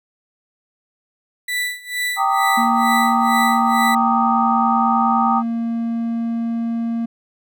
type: tone with tremolo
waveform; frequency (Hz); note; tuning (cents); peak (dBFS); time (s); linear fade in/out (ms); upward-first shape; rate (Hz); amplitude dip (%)
35% pulse; 1975.5; B6; 0; -17; 1.48-3.95; 5; sine; 2.2; 90
type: chord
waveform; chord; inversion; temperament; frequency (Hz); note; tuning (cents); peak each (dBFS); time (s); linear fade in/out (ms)
sine; Eb major seventh; first; equal with one note detuned; 784 / 915.3 / 1174.7 / 1244.5; G5 / Bb5 / D6 / Eb6; 0 / -32 / 0 / 0; -18 / -22 / -24 / -19; 2.16-5.43; 50
type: tone with pitch glide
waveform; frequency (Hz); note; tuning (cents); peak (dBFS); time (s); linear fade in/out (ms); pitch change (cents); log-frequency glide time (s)
triangle; 233.1 to 231; A#3 to A#3; 0 to -16; -17; 2.57-7.06; 10; -16; 3.12-4.44
effects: none